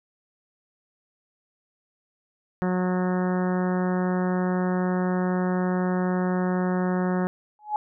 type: harmonic tone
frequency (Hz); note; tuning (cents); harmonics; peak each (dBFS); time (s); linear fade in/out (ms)
182.4; F#3; -24; 1 / 2 / 3 / 4 / 5 / 6 / 7 / 8 / 9 / 10; -23 / -29 / -33 / -35 / -37 / -39 / -40 / -41 / -42 / -43; 2.62-7.27; 0
type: tone with exponential growth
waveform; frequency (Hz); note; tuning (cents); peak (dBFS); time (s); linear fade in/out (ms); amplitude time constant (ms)
sine; 844; G#5; +28; -18; 7.59-7.76; 1; 36
effects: none